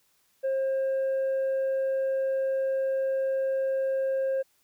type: tone with tanh clipping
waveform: sine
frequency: 534 Hz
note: C5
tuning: 35 cents sharp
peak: -25 dBFS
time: 0.43-4.43 s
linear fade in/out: 20 ms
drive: 2 dB
effects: white hiss -68 dBFS RMS until 4.63 s